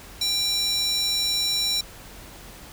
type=tone with high-pass filter; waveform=square; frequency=789 Hz; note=G5; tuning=11 cents sharp; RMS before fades=-24 dBFS; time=0.21-1.81 s; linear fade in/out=5 ms; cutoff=4500 Hz; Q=9; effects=added 44 Hz sine -48 dBFS peak until 2.72 s + pink hiss -44 dBFS RMS until 2.72 s